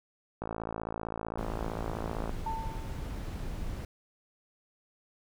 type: click train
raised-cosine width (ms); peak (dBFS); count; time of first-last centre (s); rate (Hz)
1; -21; 105; 0.42-2.294; 55.5
type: noise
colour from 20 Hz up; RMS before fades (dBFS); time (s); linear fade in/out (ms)
brown; -37; 1.38-3.85; 2
type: tone with exponential decay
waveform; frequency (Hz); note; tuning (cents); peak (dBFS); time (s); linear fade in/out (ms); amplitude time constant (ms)
sine; 893; A5; +25; -30; 2.46-3.2; 5; 160
effects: none